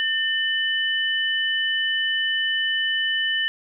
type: tone pair together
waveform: sine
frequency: 1800 / 2990 Hz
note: A6 / F#7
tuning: +39 / +17 cents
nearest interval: major sixth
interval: 878 cents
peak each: -23 dBFS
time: 0-3.48 s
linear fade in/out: 0 ms
effects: none